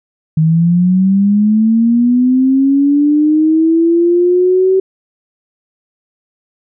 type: linear sweep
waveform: sine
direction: up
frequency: 155.56 to 382.3 Hz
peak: -7 dBFS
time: 0.37-4.8 s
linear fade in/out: 5 ms
effects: none